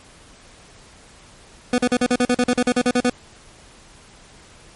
25% pulse tone bursts, 246.9 Hz, B3, in tune, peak -11 dBFS, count 15, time 1.73-3.097 s, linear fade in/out 2 ms, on 51 ms, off 43 ms, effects pink hiss -47 dBFS RMS until 4.75 s + MP3 48 kbps

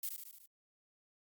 violet noise with echo, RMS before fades -39 dBFS, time 0.03-0.09 s, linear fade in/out 2 ms, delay 74 ms, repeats 5, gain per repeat -4 dB, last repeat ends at 0.46 s, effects Opus 48 kbps

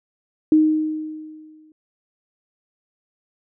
sine tone with exponential decay, 310.6 Hz, D#4, 3 cents flat, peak -9 dBFS, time 0.52-1.72 s, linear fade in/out 2 ms, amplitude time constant 260 ms, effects none

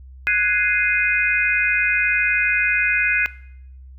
sine chord, Ab dominant seventh, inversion third, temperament equal, 1480 / 1661.2 / 2093 / 2489 Hz, Gb6 / Ab6 / C7 / Eb7, 0 / 0 / 0 / 0 cents, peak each -23 / -23 / -21 / -19 dBFS, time 0.27-3.26 s, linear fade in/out 0 ms, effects noise-tail reverb RT60 0.7 s tail -19 dB re dry + added 65 Hz sine -38 dBFS peak until 3.98 s

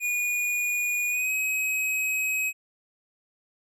square tone with pitch glide, 2448 to 2540 Hz, D#7 to D#7, -29 to +35 cents, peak -25 dBFS, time 0-2.53 s, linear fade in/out 50 ms, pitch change +64 cents, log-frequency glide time 1.09-1.32 s, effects none

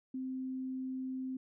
sine tone, 260.1 Hz, C4, 10 cents flat, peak -36 dBFS, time 0.14-1.37 s, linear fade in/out 5 ms, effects none

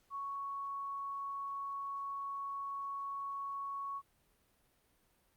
sine tone, 1111 Hz, C#6, 4 cents sharp, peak -38 dBFS, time 0.1-4.02 s, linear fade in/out 50 ms, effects pink hiss -73 dBFS RMS until 5.36 s + Opus 48 kbps

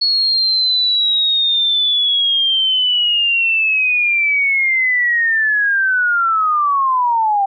sine linear sweep, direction down, 4367 to 777 Hz, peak -12 dBFS, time 0.01-7.46 s, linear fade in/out 10 ms, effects none

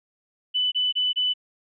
sine tone bursts, 2993 Hz, F#7, 19 cents sharp, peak -20 dBFS, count 4, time 0.54-1.338 s, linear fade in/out 20 ms, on 180 ms, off 26 ms, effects none

